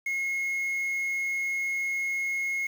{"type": "tone with quantisation", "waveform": "triangle", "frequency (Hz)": 2163, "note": "C#7", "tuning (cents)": -43, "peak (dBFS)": -25, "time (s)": [0.06, 2.67], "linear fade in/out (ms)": 5, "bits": 8, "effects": []}